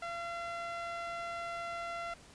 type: tone with band-pass filter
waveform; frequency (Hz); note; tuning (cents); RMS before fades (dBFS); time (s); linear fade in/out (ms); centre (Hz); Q
sawtooth; 683; F5; -39; -40; 0.02-2.14; 5; 1400; 1
effects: pink hiss -57 dBFS RMS until 2.34 s + resampled to 22050 Hz